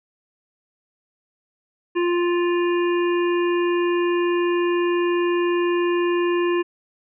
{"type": "harmonic tone", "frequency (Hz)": 349.2, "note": "F4", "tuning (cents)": 0, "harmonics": [1, 3, 5, 7, 8], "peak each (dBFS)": [-18, -28, -32, -35, -36], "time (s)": [1.95, 6.63], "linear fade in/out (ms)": 20, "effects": []}